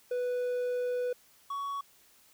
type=tone pair in turn; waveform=triangle; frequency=494 / 1120.3 Hz; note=B4 / C#6; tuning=0 / +18 cents; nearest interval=octave + major second; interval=1418 cents; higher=second; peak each=-27 / -31 dBFS; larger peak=first; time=0.11-1.13 / 1.5-1.81 s; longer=first; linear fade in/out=5 ms; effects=white hiss -62 dBFS RMS until 2.33 s